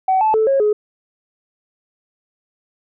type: tone with pitch steps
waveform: sine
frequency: 757 / 870 / 438.4 / 545 / 420.9 Hz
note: F#5 / A5 / A4 / C#5 / G#4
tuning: +39 / -20 / -6 / -29 / +23 cents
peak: -11 dBFS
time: 0.08-0.73 s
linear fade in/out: 5 ms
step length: 130 ms
effects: tanh soft clip ceiling -8 dBFS